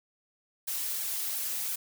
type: noise with flanger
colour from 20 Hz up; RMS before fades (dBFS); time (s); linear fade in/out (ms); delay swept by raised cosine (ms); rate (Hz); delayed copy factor
blue; -33; 0.67-1.76; 10; 1.2 to 7.1; 2.9; +0.8
effects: none